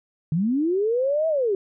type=linear two-way sweep; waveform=sine; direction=up then down; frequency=146.83 to 655 to 372.6 Hz; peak=-19 dBFS; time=0.32-1.55 s; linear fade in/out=2 ms; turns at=1.28 s; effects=none